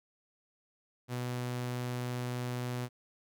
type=tone; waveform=sawtooth; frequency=123.6 Hz; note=B2; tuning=2 cents sharp; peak=-30 dBFS; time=1.08-2.89 s; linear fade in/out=50 ms; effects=none